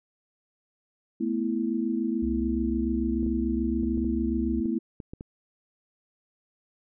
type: chord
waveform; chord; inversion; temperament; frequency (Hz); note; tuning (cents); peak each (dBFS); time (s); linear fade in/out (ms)
sine; A suspended second; none; equal; 220 / 246.9 / 329.6; A3 / B3 / E4; 0 / 0 / 0; -29; 1.2-4.79; 10
type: tone with pitch glide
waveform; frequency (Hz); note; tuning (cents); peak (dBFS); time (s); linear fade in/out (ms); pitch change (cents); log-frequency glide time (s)
sine; 65.41 to 67.09; C2 to C2; 0 to +44; -31; 2.22-4.61; 10; +44; 3.4-3.91
type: clicks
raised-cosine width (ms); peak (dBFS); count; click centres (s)
3; -25; 9; 3.23 / 3.264 / 3.833 / 3.976 / 4.045 / 4.657 / 5.002 / 5.135 / 5.209
effects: none